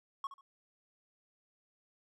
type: tone with echo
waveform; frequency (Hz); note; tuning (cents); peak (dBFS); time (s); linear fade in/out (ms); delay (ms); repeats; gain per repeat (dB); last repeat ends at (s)
triangle; 1100; C#6; -14; -33; 0.24-0.27; 2; 70; 2; -12; 0.41
effects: none